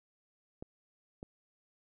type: clicks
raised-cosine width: 2 ms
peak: -29 / -30 dBFS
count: 2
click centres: 0.625 / 1.229 s
effects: none